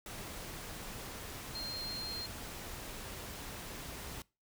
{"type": "tone in noise", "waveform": "sine", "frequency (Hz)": 4198, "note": "C8", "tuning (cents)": 5, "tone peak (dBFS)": -39, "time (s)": [1.55, 2.26], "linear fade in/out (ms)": 2, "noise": "pink", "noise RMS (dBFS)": -45, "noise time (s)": [0.06, 4.22], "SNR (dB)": 3, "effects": ["noise-tail reverb RT60 0.3 s tail -24 dB re dry"]}